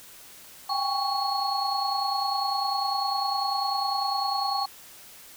sine tone cluster, 783 / 813 / 1113 / 4332 Hz, G5 / G#5 / C#6 / C#8, -2 / -37 / +7 / -41 cents, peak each -30 dBFS, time 0.69-4.66 s, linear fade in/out 10 ms, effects white hiss -48 dBFS RMS until 5.36 s

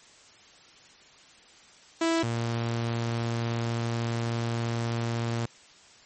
sawtooth tone pair in turn, 329.6 / 116.53 Hz, E4 / A#2, 0 / 0 cents, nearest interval octave + tritone, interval 1800 cents, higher first, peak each -19 / -23 dBFS, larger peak first, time 2.01-2.23 / 2.23-5.46 s, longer second, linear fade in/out 5 ms, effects white hiss -54 dBFS RMS until 6.05 s + MP3 32 kbps

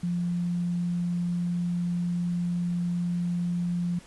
sine tone, 174.61 Hz, F3, in tune, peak -25 dBFS, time 0.03-3.99 s, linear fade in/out 5 ms, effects pink hiss -52 dBFS RMS until 4.06 s + resampled to 24000 Hz

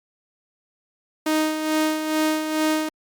sawtooth tone with tremolo, 311.1 Hz, D#4, in tune, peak -14 dBFS, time 1.26-2.89 s, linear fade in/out 5 ms, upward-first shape sine, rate 2.3 Hz, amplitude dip 55%, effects Opus 48 kbps

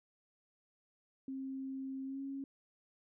sine tone with pitch glide, 266.9 to 273.5 Hz, C4 to C#4, +35 to -23 cents, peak -39 dBFS, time 1.28-2.44 s, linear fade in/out 2 ms, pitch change +42 cents, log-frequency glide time 2.05-2.21 s, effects none

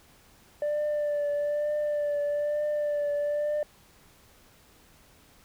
sine tone with vibrato, 589 Hz, D5, 5 cents sharp, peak -23 dBFS, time 0.62-3.63 s, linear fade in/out 2 ms, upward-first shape triangle, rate 1.1 Hz, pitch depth 28 cents each way, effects tanh soft clip ceiling -24 dBFS + pink hiss -58 dBFS RMS until 5.44 s

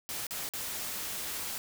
white noise with dropouts, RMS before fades -37 dBFS, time 0.09-1.58 s, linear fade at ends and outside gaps 0 ms, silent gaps 0.268-0.308 / 0.49-0.536 s, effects none

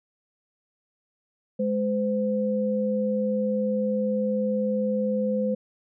sine tone pair together, 209 / 511.7 Hz, G#3 / C5, +11 / -39 cents, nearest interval octave + major third, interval 1550 cents, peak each -25 dBFS, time 1.59-5.55 s, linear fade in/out 10 ms, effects none

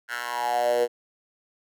10% pulse tone with high-pass filter sweep, 120.8 Hz, B2, 38 cents flat, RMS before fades -25 dBFS, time 0.08-0.88 s, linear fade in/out 50 ms, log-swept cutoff 1500 to 450 Hz, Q 6.7, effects none

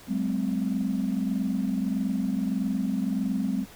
sine tone cluster, 189.5 / 211.1 / 258.5 Hz, F#3 / G#3 / C4, +42 / +29 / -21 cents, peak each -28 dBFS, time 0.07-3.66 s, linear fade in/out 50 ms, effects tanh soft clip ceiling -17 dBFS + pink hiss -49 dBFS RMS until 3.75 s

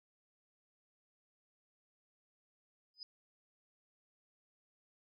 sine tone with exponential growth, 4999 Hz, D#8, 7 cents sharp, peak -40 dBFS, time 2.94-3.03 s, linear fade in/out 1 ms, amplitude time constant 18 ms, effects none

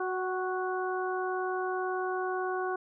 harmonic tone with a mistuned harmonic, 369.2 Hz, F#4, 4 cents flat, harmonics 1 / 2 / 3 / 4, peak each -32 / -35 / -37 / -38 dBFS, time 0-2.76 s, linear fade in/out 5 ms, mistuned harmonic 2, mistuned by +20 cents, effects none

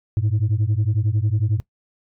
sine beating tone pair, 101.1 / 112.1 Hz, G#2 / A2, -46 / +33 cents, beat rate 11 Hz, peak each -18 dBFS, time 0.17-1.6 s, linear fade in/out 0 ms, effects noise-tail reverb RT60 0.1 s tail -21 dB re dry + tanh soft clip ceiling -14 dBFS

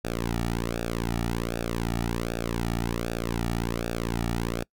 sawtooth tone with flanger, 57.7 Hz, A#1, 17 cents flat, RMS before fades -29 dBFS, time 0.04-4.64 s, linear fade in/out 10 ms, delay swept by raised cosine 0.96 to 1.96 ms, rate 1.3 Hz, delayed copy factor -0.95, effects noise-tail reverb RT60 0.1 s tail -26 dB re dry

